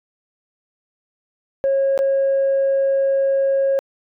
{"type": "tone with dropouts", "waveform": "sine", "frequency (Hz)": 545, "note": "C#5", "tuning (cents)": -29, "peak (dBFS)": -13, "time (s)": [1.64, 3.79], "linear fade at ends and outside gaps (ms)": 0, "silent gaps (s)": [1.977, 1.99], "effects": ["tanh soft clip ceiling -12 dBFS"]}